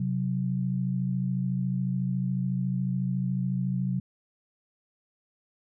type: tone pair together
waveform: sine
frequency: 131.04 / 185 Hz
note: C3 / F#3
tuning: +3 / 0 cents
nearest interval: tritone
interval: 597 cents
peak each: -28 dBFS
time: 0-4 s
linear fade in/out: 5 ms
effects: none